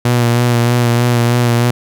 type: tone with vibrato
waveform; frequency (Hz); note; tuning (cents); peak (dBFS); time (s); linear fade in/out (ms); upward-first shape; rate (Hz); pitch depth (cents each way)
sawtooth; 120; B2; -49; -6; 0.05-1.71; 5; sine; 3.2; 26
effects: none